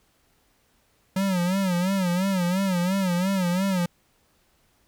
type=tone with vibrato; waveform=square; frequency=185 Hz; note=F#3; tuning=in tune; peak=-22 dBFS; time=1.16-3.86 s; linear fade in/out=5 ms; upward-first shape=sine; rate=2.9 Hz; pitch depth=110 cents each way; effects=pink hiss -65 dBFS RMS until 4.87 s